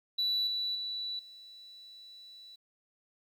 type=tone with level steps; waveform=sine; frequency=3951 Hz; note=B7; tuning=in tune; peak=-26 / -30 / -34 / -49 dBFS; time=0.18-2.56 s; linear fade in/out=10 ms; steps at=0.47 / 0.75 / 1.19 s; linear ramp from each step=2 ms; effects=tanh soft clip ceiling -25 dBFS + 11-bit